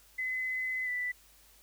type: tone with pitch glide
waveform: sine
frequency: 2029 to 1981.5 Hz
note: B6 to B6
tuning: +46 to +5 cents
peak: -31 dBFS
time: 0.18-1.12 s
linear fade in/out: 10 ms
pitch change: -41 cents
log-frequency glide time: 0.84-0.89 s
effects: added 50 Hz sine -65 dBFS peak until 1.62 s + white hiss -61 dBFS RMS until 1.62 s